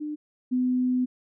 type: tone pair in turn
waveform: sine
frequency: 300.5 / 252.1 Hz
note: D4 / B3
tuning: +40 / +36 cents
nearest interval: minor third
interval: 304 cents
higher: first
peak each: -29 / -21 dBFS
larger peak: second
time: 0-0.16 / 0.51-1.06 s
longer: second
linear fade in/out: 20 ms
effects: none